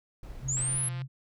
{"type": "noise", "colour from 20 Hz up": "brown", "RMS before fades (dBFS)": -43, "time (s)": [0.23, 0.79], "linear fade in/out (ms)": 2}
{"type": "tone with vibrato", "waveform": "sine", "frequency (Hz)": 130, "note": "C3", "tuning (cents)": -11, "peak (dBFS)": -32, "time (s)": [0.41, 1.08], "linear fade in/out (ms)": 50, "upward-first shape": "sine", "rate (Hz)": 3.5, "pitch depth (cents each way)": 41}
{"type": "linear sweep", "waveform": "sine", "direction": "up", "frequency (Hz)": [6570, 11175], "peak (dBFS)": -28, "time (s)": [0.48, 0.89], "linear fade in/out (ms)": 10}
{"type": "click train", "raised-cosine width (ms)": 0.3, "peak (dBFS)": -30, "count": 79, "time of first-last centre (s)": [0.57, 1.018], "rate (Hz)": 174}
{"effects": []}